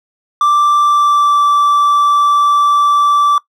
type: tone with pitch glide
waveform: triangle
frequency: 1174.7 to 1163.9 Hz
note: D6 to D6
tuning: 0 to -16 cents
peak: -6 dBFS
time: 0.41-3.38 s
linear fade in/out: 2 ms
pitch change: -16 cents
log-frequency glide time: 0.81-1.42 s
effects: noise-tail reverb RT60 0.1 s tail -19 dB re dry